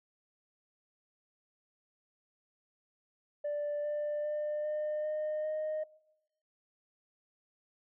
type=tone with pitch steps; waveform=sine; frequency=587.3 / 593.4 / 599.6 / 605.9 / 612.2 / 618.6 Hz; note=D5 / D5 / D5 / D#5 / D#5 / D#5; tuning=0 / +18 / +36 / -46 / -28 / -10 cents; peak=-30 dBFS; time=3.44-5.84 s; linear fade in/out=10 ms; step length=400 ms; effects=noise-tail reverb RT60 0.9 s tail -23 dB re dry + tanh soft clip ceiling -30 dBFS